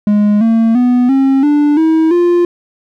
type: tone with pitch steps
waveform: triangle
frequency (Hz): 207.7 / 226.5 / 247 / 269.4 / 293.7 / 320.3 / 349.3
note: G#3 / A#3 / B3 / C#4 / D4 / E4 / F4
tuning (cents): 0 / -50 / 0 / -49 / 0 / -50 / 0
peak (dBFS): -5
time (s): 0.07-2.45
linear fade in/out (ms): 2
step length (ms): 340
effects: none